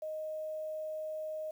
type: tone with quantisation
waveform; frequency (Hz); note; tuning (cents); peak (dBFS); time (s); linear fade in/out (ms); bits
sine; 622.3; D#5; 0; -36; 0.02-1.51; 5; 10
effects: none